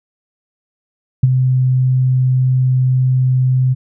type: tone with ADSR envelope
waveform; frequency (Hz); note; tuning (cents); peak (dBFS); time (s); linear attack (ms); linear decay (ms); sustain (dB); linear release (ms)
sine; 128.7; C3; -28; -3; 1.23-3.75; 6; 27; -7; 27
effects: none